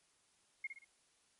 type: tone with echo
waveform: sine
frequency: 2146 Hz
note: C7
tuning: 43 cents sharp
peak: -37 dBFS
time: 0.64-0.67 s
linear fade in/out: 5 ms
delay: 59 ms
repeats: 3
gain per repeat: -7 dB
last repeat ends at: 0.847 s
effects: white hiss -73 dBFS RMS until 1.39 s + MP3 48 kbps